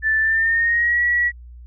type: tone with pitch glide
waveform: sine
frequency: 1760 to 1930.4 Hz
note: A6 to B6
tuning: 0 to -40 cents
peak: -15 dBFS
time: 0.02-1.32 s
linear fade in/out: 50 ms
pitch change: +160 cents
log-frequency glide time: 0.2-1.02 s
effects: added 60 Hz sine -37 dBFS peak until 1.66 s